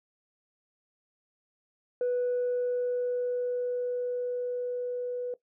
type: tone with level ramp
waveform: sine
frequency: 492.6 Hz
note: B4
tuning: 5 cents flat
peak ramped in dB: -23 to -30 dBFS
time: 2.01-5.34 s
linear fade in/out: 2 ms
effects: noise-tail reverb RT60 0.1 s tail -17 dB re dry + tanh soft clip ceiling -23 dBFS